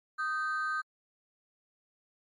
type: ring-modulated tone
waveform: triangle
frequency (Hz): 1396.9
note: F6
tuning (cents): 0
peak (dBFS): -24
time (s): 0.18-0.82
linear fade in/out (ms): 20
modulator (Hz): 155
effects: tanh soft clip ceiling -23 dBFS + MP3 48 kbps